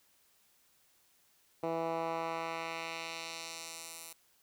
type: tone with band-pass filter sweep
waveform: 10% pulse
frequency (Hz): 164.7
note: E3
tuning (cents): -1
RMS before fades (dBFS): -39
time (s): 1.63-4.13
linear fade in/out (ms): 5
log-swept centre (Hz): 520 to 12000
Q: 0.95
effects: white hiss -69 dBFS RMS until 4.42 s